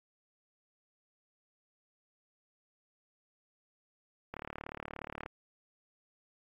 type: click train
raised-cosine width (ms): 0.5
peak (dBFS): -25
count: 35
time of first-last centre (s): 4.34-5.261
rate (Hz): 36.9
effects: AAC 32 kbps